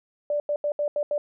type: tone bursts at uneven times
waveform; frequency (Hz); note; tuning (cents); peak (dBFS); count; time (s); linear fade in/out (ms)
sine; 587.3; D5; 0; -22; 6; 0.3-0.4 / 0.49-0.56 / 0.64-0.72 / 0.79-0.88 / 0.96-1.03 / 1.11-1.18; 2
effects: none